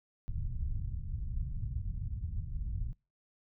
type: low-pass noise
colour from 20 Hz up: pink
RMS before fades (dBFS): -36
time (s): 0.28-2.93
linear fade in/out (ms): 0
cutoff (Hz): 120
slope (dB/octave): 24
effects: noise-tail reverb RT60 0.3 s tail -25 dB re dry